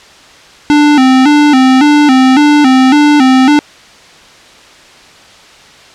square tone with vibrato, 277.2 Hz, C#4, in tune, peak -4 dBFS, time 0.7-3.59 s, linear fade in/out 0 ms, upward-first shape square, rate 1.8 Hz, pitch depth 110 cents each way, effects white hiss -37 dBFS RMS until 5.94 s + low-pass 5000 Hz 12 dB/octave

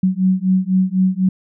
sine beating tone pair, 185 / 189 Hz, F#3 / F#3, 0 / +37 cents, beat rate 4 Hz, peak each -16 dBFS, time 0.03-1.29 s, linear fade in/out 5 ms, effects none

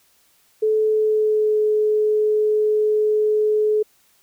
sine tone with pitch glide, 433.3 to 426.6 Hz, A4 to G#4, -27 to +46 cents, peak -15 dBFS, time 0.62-3.83 s, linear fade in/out 10 ms, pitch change -27 cents, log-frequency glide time 0.81-1.61 s, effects white hiss -59 dBFS RMS until 4.22 s

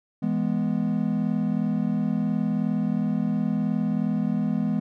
triangle chord, E major, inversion none, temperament equal, 164.81 / 207.7 / 246.9 Hz, E3 / G#3 / B3, 0 / 0 / 0 cents, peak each -26 / -23 / -25 dBFS, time 0.22-4.8 s, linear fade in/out 10 ms, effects none

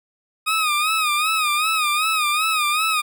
20% pulse tone with vibrato, 1244.5 Hz, D#6, in tune, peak -13 dBFS, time 0.46-3.02 s, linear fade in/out 20 ms, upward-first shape sine, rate 2.6 Hz, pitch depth 87 cents each way, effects none

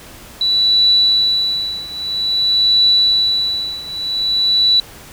sine tone with tremolo, 3951 Hz, B7, in tune, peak -8 dBFS, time 0.41-4.8 s, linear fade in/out 2 ms, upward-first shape triangle, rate 0.51 Hz, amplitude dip 90%, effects pink hiss -38 dBFS RMS until 5.12 s

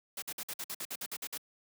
white noise bursts, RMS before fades -39 dBFS, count 12, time 0.17-1.377 s, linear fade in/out 5 ms, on 52 ms, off 53 ms, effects high-pass 150 Hz 12 dB/octave

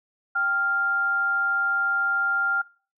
sine tone pair together, 784 / 1396.9 Hz, G5 / F6, 0 / 0 cents, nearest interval minor seventh, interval 1000 cents, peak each -33 / -21 dBFS, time 0.35-2.62 s, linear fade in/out 10 ms, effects noise-tail reverb RT60 0.4 s tail -22 dB re dry

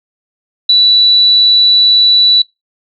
sine tone, 3951 Hz, B7, in tune, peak -4 dBFS, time 0.69-2.42 s, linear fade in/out 5 ms, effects noise-tail reverb RT60 0.2 s tail -22 dB re dry

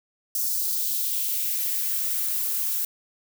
violet noise with high-pass filter sweep, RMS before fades -26 dBFS, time 0.35-2.85 s, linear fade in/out 2 ms, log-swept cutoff 5700 to 740 Hz, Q 1.7, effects none

